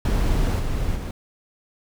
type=noise with level steps; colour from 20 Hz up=brown; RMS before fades=-20 / -24 / -28 dBFS; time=0.05-1.11 s; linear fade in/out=2 ms; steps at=0.58 / 0.95 s; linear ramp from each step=20 ms; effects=none